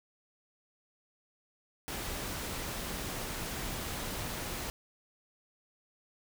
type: noise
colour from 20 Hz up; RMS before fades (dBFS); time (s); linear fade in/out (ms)
pink; -38; 1.88-4.7; 0
effects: none